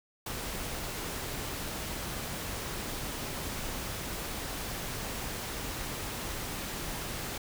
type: noise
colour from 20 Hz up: pink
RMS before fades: -37 dBFS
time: 0.26-7.38 s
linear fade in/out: 5 ms
effects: none